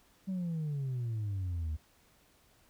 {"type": "exponential sweep", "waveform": "sine", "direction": "down", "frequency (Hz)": [194.3, 75], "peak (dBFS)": -30, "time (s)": [0.27, 1.77], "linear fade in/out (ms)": 20, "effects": ["tanh soft clip ceiling -31 dBFS", "pink hiss -66 dBFS RMS until 2.69 s"]}